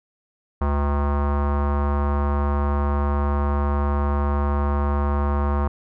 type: tone with low-pass filter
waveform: square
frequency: 71.8 Hz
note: D2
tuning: 39 cents flat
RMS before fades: -21 dBFS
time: 0.61-5.68 s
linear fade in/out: 5 ms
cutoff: 1100 Hz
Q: 3.2
effects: none